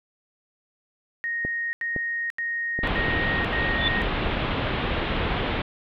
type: tone bursts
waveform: sine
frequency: 1864.7 Hz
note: A#6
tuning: in tune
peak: -25 dBFS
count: 5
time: 1.24-4.018 s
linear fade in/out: 0 ms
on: 490 ms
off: 82 ms
type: clicks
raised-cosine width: 2 ms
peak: -16 dBFS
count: 5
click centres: 1.45 / 1.963 / 2.79 / 2.98 / 3.083 s
type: low-pass noise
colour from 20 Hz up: pink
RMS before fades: -26 dBFS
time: 2.83-5.62 s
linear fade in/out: 5 ms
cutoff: 3600 Hz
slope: 48 dB/octave
type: tone with exponential growth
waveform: sine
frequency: 3500 Hz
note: A7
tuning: 10 cents flat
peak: -18 dBFS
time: 3.7-3.88 s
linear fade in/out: 1 ms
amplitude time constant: 37 ms
effects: none